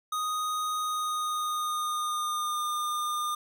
square tone with pitch glide, 1244.5 to 1210.5 Hz, D#6 to D#6, 0 to -48 cents, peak -29 dBFS, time 0.12-3.35 s, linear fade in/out 5 ms, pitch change -48 cents, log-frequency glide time 0.82-2.65 s, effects none

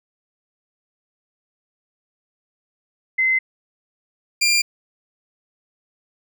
sine / 20% pulse tone pair in turn, 2059 / 2389 Hz, C7 / D7, -28 / +29 cents, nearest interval minor third, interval 257 cents, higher second, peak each -15 / -10 dBFS, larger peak second, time 3.18-3.39 / 4.41-4.62 s, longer neither, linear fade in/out 10 ms, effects none

